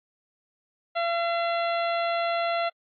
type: harmonic tone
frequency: 680 Hz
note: F5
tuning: 46 cents flat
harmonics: 1 / 2 / 3 / 4 / 5 / 6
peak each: -25 / -31 / -35 / -37 / -39 / -41 dBFS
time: 0.95-2.7 s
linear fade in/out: 20 ms
effects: AAC 48 kbps